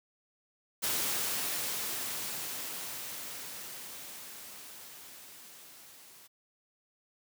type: noise with level ramp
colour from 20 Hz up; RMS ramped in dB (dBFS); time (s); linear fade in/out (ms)
white; -31 to -55; 0.82-6.28; 20
effects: high-pass 100 Hz 12 dB/octave